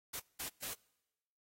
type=noise bursts at uneven times; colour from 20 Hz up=white; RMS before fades=-42 dBFS; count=3; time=0.13-0.2 / 0.39-0.49 / 0.62-0.74 s; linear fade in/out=10 ms; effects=noise-tail reverb RT60 1.0 s tail -25 dB re dry + AAC 48 kbps